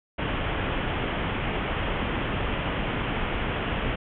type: low-pass noise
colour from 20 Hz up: pink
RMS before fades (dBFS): -28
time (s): 0.18-3.96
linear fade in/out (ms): 10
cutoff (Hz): 3300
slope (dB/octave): 96
effects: none